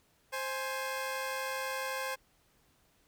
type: tone pair together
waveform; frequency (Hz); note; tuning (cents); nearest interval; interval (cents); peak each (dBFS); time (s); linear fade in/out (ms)
15% pulse; 526 / 835; C5 / G#5; +9 / +9; minor sixth; 800; -29 / -34; 0.32-2.16; 20
effects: pink hiss -69 dBFS RMS until 3.07 s